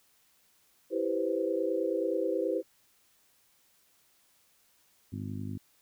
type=chord; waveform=sine; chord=C major seventh; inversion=first; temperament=equal; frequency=329.6 / 392 / 493.9 / 523.3 Hz; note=E4 / G4 / B4 / C5; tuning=0 / 0 / 0 / 0 cents; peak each=-33 dBFS; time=0.9-2.63 s; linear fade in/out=50 ms
type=harmonic tone; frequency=50.8 Hz; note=G#1; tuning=38 cents flat; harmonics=2 / 3 / 4 / 5 / 6 / 7; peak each=-38 / -44 / -41 / -40 / -50 / -52 dBFS; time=5.12-5.58 s; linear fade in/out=10 ms
effects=white hiss -67 dBFS RMS until 5.81 s